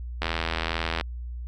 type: click train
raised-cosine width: 0.3 ms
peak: -10 dBFS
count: 66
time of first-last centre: 0.22-1.011 s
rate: 82.2 Hz
effects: added 60 Hz sine -32 dBFS peak until 1.47 s